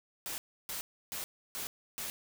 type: noise bursts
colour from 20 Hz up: white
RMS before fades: -39 dBFS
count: 5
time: 0.26-2.1 s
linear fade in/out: 0 ms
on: 120 ms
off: 310 ms
effects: none